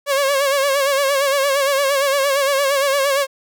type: tone with vibrato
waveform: sawtooth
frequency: 554.4 Hz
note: C#5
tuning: in tune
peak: -11 dBFS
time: 0.06-3.27 s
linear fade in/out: 50 ms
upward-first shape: sine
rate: 8.7 Hz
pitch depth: 66 cents each way
effects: none